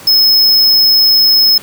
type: tone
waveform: square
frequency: 5180 Hz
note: E8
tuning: 31 cents flat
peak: -6 dBFS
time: 0.07-1.58 s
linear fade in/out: 5 ms
effects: pink hiss -33 dBFS RMS until 1.62 s + high-pass 100 Hz 12 dB/octave